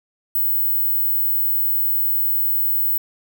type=tone; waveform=sine; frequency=15990 Hz; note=B9; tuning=20 cents sharp; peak=-16 dBFS; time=0.35-2.98 s; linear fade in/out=5 ms; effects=none